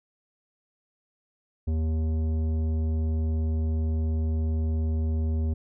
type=tone with tanh clipping; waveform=sine; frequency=79.3 Hz; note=D#2; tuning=33 cents sharp; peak=-25 dBFS; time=1.67-5.54 s; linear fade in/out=10 ms; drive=12 dB; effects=none